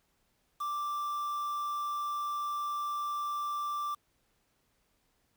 triangle tone with quantisation, 1174.7 Hz, D6, in tune, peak -30 dBFS, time 0.6-3.95 s, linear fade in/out 10 ms, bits 8, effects pink hiss -74 dBFS RMS until 5.36 s

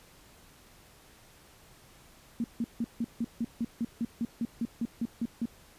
sine tone bursts, 233.1 Hz, A#3, in tune, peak -27 dBFS, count 16, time 2.4-5.456 s, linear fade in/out 2 ms, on 41 ms, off 160 ms, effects pink hiss -57 dBFS RMS until 5.78 s + resampled to 32000 Hz

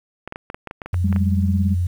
clicks, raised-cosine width 0.5 ms, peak -16 dBFS, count 12, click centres 0.276 / 0.324 / 0.359 / 0.501 / 0.545 / 0.673 / 0.711 / 0.818 / 0.86 / 0.943 / 1.127 / 1.162 s
sine tone, 88.7 Hz, F2, 27 cents sharp, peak -17 dBFS, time 0.93-1.87 s, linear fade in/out 5 ms
sine tone with tremolo, 196 Hz, G3, in tune, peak -16 dBFS, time 1.04-1.75 s, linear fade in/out 5 ms, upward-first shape sine, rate 18 Hz, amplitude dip 80%
effects 8-bit

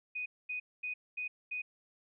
sine tone bursts, 2489 Hz, D#7, in tune, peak -35 dBFS, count 5, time 0.15-1.62 s, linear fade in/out 10 ms, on 110 ms, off 230 ms, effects none

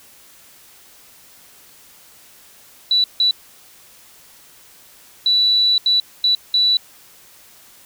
sine tone bursts at uneven times, 3951 Hz, B7, in tune, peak -12 dBFS, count 6, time 2.91-3.04 / 3.2-3.31 / 5.26-5.78 / 5.86-6 / 6.24-6.35 / 6.54-6.77 s, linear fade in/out 2 ms, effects white hiss -47 dBFS RMS until 7.85 s

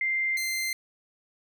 sine / sawtooth tone pair in turn, 2093 / 2084 Hz, C7 / C7, 0 / -7 cents, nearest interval unison, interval 7 cents, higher first, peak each -24 / -24 dBFS, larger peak neither, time 0.01-0.37 / 0.37-0.73 s, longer neither, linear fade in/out 2 ms, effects none

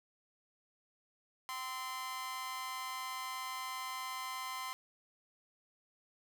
sawtooth tone with amplitude modulation, 1036 Hz, C6, 17 cents flat, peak -32 dBFS, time 1.49-4.73 s, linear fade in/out 0 ms, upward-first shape sine, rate 263 Hz, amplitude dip 80%, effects none

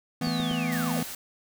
square chord, E suspended fourth, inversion none, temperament equal, 164.81 / 220 / 246.9 Hz, E3 / A3 / B3, 0 / 0 / 0 cents, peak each -31 / -34 / -30 dBFS, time 0.21-1.03 s, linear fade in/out 5 ms
sine linear sweep, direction down, 4699 to 357.9 Hz, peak -34 dBFS, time 0.23-1.01 s, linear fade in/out 20 ms
clicks, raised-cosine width 2 ms, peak -24 dBFS, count 3, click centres 0.272 / 0.401 / 0.512 s
white noise, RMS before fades -38 dBFS, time 0.72-1.15 s, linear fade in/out 2 ms
effects none

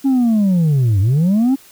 sine linear two-way sweep, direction down then up, 277.2 to 92.5 to 277.2 Hz, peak -8 dBFS, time 0.04-1.56 s, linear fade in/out 20 ms, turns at 1 s, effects tanh soft clip ceiling -10 dBFS + white hiss -45 dBFS RMS until 1.71 s

